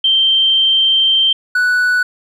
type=tone pair in turn; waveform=sine / triangle; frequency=3137 / 1481.3 Hz; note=G7 / F#6; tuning=+1 / +2 cents; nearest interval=octave + minor second; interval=1299 cents; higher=first; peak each=-9 dBFS; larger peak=neither; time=0.04-1.33 / 1.55-2.03 s; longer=first; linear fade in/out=5 ms; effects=none